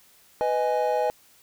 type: chord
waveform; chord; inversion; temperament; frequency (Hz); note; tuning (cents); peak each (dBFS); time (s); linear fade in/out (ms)
triangle; G# minor; first; just; 498.4 / 623 / 830.6; B4 / D#5 / G#5; +16 / +2 / 0; -24; 0.41-1.1; 0
effects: white hiss -57 dBFS RMS until 1.42 s